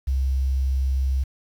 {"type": "tone", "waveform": "sine", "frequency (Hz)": 66.3, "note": "C2", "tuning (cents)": 23, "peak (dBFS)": -19, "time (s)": [0.07, 1.24], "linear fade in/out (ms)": 10, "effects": ["8-bit"]}